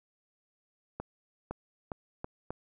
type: accelerating click train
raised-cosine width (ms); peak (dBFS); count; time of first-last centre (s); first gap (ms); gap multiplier
1; -22; 5; 1-2.506; 510; 0.8
effects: none